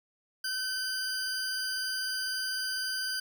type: tone pair together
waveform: 40% pulse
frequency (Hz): 1528 / 4806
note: G6 / D8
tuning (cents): -45 / +39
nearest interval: octave + minor sixth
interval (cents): 1984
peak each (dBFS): -34 / -32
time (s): 0.44-3.2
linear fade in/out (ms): 5
effects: none